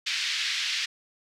white band-pass noise, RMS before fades -29 dBFS, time 0.06-0.86 s, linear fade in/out 10 ms, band 1800 to 4800 Hz, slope 24 dB/octave, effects none

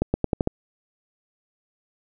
accelerating click train, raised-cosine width 2 ms, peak -7 dBFS, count 6, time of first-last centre 0.02-0.474 s, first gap 120 ms, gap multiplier 0.86, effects none

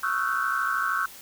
sine tone cluster, 1109 / 1291 / 1364 / 1492 / 1545 Hz, C#6 / E6 / F6 / F#6 / G6, 0 / -37 / -41 / +14 / -26 cents, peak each -30 dBFS, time 0.03-1.06 s, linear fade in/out 5 ms, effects white hiss -45 dBFS RMS until 1.21 s

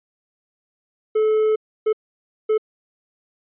triangle tone bursts at uneven times, 433.1 Hz, A4, 27 cents flat, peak -13 dBFS, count 3, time 1.15-1.56 / 1.86-1.93 / 2.49-2.58 s, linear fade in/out 10 ms, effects resampled to 8000 Hz

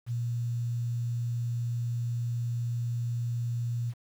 sine tone, 119 Hz, A#2, 36 cents sharp, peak -28 dBFS, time 0.06-3.94 s, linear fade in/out 50 ms, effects 9-bit

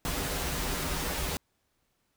pink noise with comb filter, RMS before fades -32 dBFS, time 0.05-1.37 s, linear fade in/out 0 ms, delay 9.2 ms, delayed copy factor -0.65, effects pink hiss -75 dBFS RMS until 2.16 s

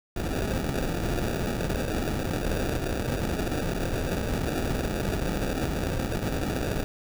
pink noise with sample-and-hold, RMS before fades -28 dBFS, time 0.16-6.84 s, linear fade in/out 2 ms, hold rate 1050 Hz, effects none

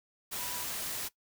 sine tone in noise, 980 Hz, B5, 14 cents flat, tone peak -46 dBFS, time 0.38-0.65 s, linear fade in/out 20 ms, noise white, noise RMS -37 dBFS, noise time 0.31-1.09 s, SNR -12 dB, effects noise-tail reverb RT60 0.1 s tail -19 dB re dry

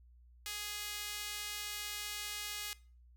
sawtooth tone with high-pass filter, 415.3 Hz, G#4, in tune, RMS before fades -42 dBFS, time 0.46-2.73 s, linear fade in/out 0 ms, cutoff 2700 Hz, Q 0.75, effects noise-tail reverb RT60 0.4 s tail -21 dB re dry + added 60 Hz sine -58 dBFS peak until 3.16 s

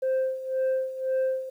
sine tone with tremolo, 523.3 Hz, C5, in tune, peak -19 dBFS, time 0.02-1.5 s, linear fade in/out 10 ms, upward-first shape sine, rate 1.9 Hz, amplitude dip 80%, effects tanh soft clip ceiling -21 dBFS + 10-bit

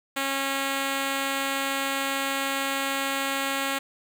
5% pulse tone, 273.3 Hz, C#4, 24 cents flat, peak -14 dBFS, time 0.16-3.79 s, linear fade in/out 10 ms, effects none

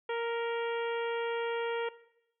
harmonic tone with a mistuned harmonic, 465.4 Hz, A#4, 3 cents flat, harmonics 1 / 2 / 3 / 4 / 5 / 6 / 7, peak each -32 / -38 / -42 / -44 / -46 / -48 / -49 dBFS, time 0.09-1.89 s, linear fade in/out 5 ms, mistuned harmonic 4, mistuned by +16 cents, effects noise-tail reverb RT60 0.8 s tail -18 dB re dry

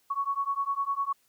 sine beating tone pair, 1108.7 / 1118.6 Hz, C#6 / C#6, 0 / +15 cents, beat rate 9.9 Hz, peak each -30 dBFS, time 0.1-1.13 s, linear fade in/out 10 ms, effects white hiss -68 dBFS RMS until 1.28 s

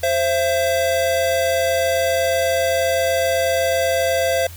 square tone pair together, 526 / 672.3 Hz, C5 / E5, +9 / +34 cents, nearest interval major third, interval 425 cents, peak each -20 dBFS, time 0.03-4.47 s, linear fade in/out 5 ms, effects added 85 Hz sine -35 dBFS peak until 4.56 s + white hiss -42 dBFS RMS until 4.56 s

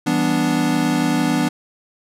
square chord, E minor seventh, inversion none, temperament equal, 164.81 / 196 / 246.9 / 293.7 Hz, E3 / G3 / B3 / D4, 0 / 0 / 0 / 0 cents, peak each -24 / -26 / -21 / -21 dBFS, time 0.06-1.49 s, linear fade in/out 10 ms, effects low-pass 12000 Hz 12 dB/octave

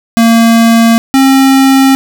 square tone pair in turn, 229.2 / 268.4 Hz, A#3 / C4, -29 / +44 cents, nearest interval minor third, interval 273 cents, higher second, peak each -4 / -4 dBFS, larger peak neither, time 0.17-0.98 / 1.14-1.95 s, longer neither, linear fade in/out 0 ms, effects none

